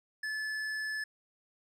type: tone with hard clipping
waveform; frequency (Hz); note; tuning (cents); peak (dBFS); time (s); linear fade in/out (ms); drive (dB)
sine; 1731; A6; -29; -35; 0.23-1.04; 5; 9
effects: none